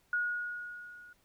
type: tone with level ramp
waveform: sine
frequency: 1447 Hz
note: F#6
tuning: 39 cents flat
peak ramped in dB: -27 to -51 dBFS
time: 0.13-1.13 s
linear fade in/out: 2 ms
effects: pink hiss -70 dBFS RMS until 1.24 s